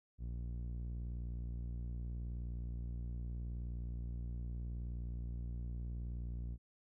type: tone with low-pass filter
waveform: sawtooth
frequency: 59.2 Hz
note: A#1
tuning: 27 cents sharp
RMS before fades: -42 dBFS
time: 0.18-6.58 s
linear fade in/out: 50 ms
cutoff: 170 Hz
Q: 0.65
effects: none